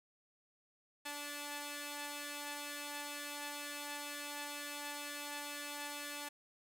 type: tone pair together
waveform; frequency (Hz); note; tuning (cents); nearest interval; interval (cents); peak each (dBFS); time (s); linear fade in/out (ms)
5% pulse; 290.7 / 870; D4 / A5; -18 / -20; octave + perfect fifth; 1898; -33 / -34; 1.05-6.29; 10
effects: none